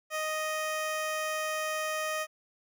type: tone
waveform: 15% pulse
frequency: 622.3 Hz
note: D#5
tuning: in tune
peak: -24 dBFS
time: 0.1-2.27 s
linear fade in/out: 50 ms
effects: none